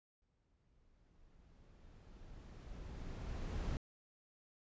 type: noise with exponential growth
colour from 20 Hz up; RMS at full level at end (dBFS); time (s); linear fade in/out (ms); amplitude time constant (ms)
brown; -38; 0.22-3.77; 1; 770
effects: resampled to 16000 Hz